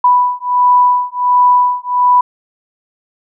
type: beating tone pair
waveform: sine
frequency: 987.8 / 989.2 Hz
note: B5 / B5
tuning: 0 / +3 cents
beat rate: 1.4 Hz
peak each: -11 dBFS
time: 0.04-2.21 s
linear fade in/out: 5 ms
effects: none

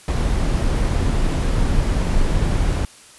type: noise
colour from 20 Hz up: brown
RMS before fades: -18 dBFS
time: 0.08-2.85 s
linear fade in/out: 2 ms
effects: white hiss -45 dBFS RMS until 3.18 s + resampled to 24000 Hz

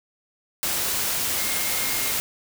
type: tone in noise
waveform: sine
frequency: 2132 Hz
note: C7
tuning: 32 cents sharp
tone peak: -34 dBFS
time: 1.38-2.11 s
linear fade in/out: 0 ms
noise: white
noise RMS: -25 dBFS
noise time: 0.63-2.2 s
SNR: -12 dB
effects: none

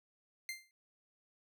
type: tone with exponential decay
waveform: sawtooth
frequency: 2093 Hz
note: C7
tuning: in tune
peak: -33 dBFS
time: 0.49-0.71 s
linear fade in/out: 1 ms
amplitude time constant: 46 ms
effects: none

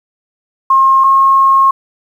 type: tone pair in turn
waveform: sine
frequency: 1071 / 1080.3 Hz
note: C6 / C#6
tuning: +40 / -45 cents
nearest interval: unison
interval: 15 cents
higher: second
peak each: -5 dBFS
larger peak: neither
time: 0.7-1.04 / 1.04-1.71 s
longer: second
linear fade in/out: 5 ms
effects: 7-bit

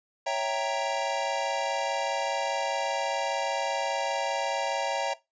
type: chord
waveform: square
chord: C# diminished seventh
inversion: none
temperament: equal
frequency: 554.4 / 659.3 / 784 / 932.3 Hz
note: C#5 / E5 / G5 / Bb5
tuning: 0 / 0 / 0 / 0 cents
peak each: -33 dBFS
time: 0.26-5.14 s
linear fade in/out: 10 ms
effects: noise-tail reverb RT60 0.2 s tail -18 dB re dry + resampled to 16000 Hz

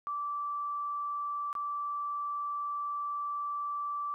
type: tone with dropouts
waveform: sine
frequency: 1164 Hz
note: D6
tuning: 16 cents flat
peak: -32 dBFS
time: 0.07-4.14 s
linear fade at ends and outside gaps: 0 ms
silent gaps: 1.529-1.552 s
effects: 12-bit

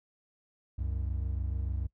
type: tone pair together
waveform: triangle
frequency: 65.63 / 92.5 Hz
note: C2 / F#2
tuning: +6 / 0 cents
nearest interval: tritone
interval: 594 cents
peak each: -30 / -34 dBFS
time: 0.78-1.87 s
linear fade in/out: 10 ms
effects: noise-tail reverb RT60 0.1 s tail -20 dB re dry

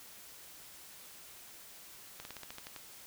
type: slowing click train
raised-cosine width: 0.2 ms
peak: -27 dBFS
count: 9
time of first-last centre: 2.2-2.762 s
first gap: 51 ms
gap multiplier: 1.09
effects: white hiss -53 dBFS RMS until 3.06 s

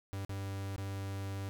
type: tone with dropouts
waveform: 45% pulse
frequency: 98 Hz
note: G2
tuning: in tune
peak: -37 dBFS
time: 0.13-1.49 s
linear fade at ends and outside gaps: 0 ms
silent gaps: 0.249-0.294 / 0.762-0.78 s
effects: none

